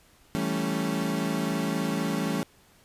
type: chord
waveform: 35% pulse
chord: A dominant seventh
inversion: second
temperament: equal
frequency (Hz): 164.81 / 196 / 220 / 277.2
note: E3 / G3 / A3 / C#4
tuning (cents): 0 / 0 / 0 / 0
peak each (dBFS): -30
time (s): 0.35-2.43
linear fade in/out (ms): 0
effects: pink hiss -59 dBFS RMS until 2.84 s + resampled to 32000 Hz